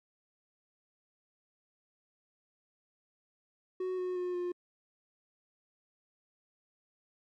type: tone with pitch steps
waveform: triangle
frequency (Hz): 370 / 364.9 / 359.9 / 354.9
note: F#4 / F#4 / F#4 / F4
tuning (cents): 0 / -24 / -48 / +28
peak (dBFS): -30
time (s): 3.8-4.52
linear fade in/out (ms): 5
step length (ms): 180
effects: MP3 48 kbps